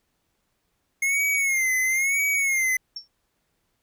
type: tone with vibrato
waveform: square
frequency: 2148 Hz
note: C7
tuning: 45 cents sharp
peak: -21 dBFS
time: 1.02-2.77 s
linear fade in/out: 5 ms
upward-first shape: sine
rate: 1 Hz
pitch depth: 96 cents each way
type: tone with exponential decay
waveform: sine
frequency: 5460 Hz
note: F8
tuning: 40 cents flat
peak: -28 dBFS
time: 2.96-3.08 s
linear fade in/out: 5 ms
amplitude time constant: 26 ms
effects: pink hiss -73 dBFS RMS until 3.82 s